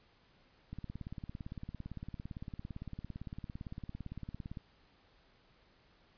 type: click train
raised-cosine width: 5 ms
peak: -30 dBFS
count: 69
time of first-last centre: 0.73-4.572 s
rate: 17.7 Hz
effects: pink hiss -67 dBFS RMS until 6.17 s + resampled to 11025 Hz